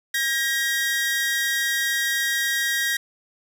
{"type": "tone pair together", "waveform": "sawtooth", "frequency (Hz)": [1617, 1893], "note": ["G#6", "A#6"], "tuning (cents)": [-47, 26], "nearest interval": "minor third", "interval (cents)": 273, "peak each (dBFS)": [-23, -19], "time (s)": [0.14, 2.97], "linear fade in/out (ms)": 5, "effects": []}